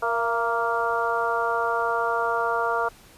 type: harmonic tone with a mistuned harmonic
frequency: 233.1 Hz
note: A#3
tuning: in tune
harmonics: 2 / 3 / 4 / 5 / 6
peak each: -28 / -28 / -28 / -28 / -28 dBFS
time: 0.02-2.89 s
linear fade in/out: 10 ms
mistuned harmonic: 3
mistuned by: -39 cents
effects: pink hiss -51 dBFS RMS until 3.17 s + resampled to 32000 Hz